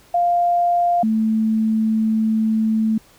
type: tone pair in turn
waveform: sine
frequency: 698.5 / 220 Hz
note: F5 / A3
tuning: 0 / 0 cents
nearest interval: octave + minor sixth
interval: 2000 cents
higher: first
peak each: -14 / -15 dBFS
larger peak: first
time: 0.14-1.03 / 1.03-2.98 s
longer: second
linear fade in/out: 5 ms
effects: pink hiss -51 dBFS RMS until 3.18 s